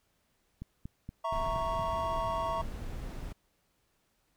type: click train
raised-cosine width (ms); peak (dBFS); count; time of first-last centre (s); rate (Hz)
5; -28; 6; 0.62-1.796; 4.25
type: chord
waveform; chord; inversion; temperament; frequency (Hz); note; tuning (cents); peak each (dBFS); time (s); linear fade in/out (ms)
triangle; A# diminished; second; equal; 659.3 / 932.3 / 1108.7; E5 / A#5 / C#6; 0 / 0 / 0; -33; 1.24-2.62; 10
type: noise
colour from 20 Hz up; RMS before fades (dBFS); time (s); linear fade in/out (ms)
brown; -39; 1.32-3.33; 10
effects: pink hiss -74 dBFS RMS until 4.36 s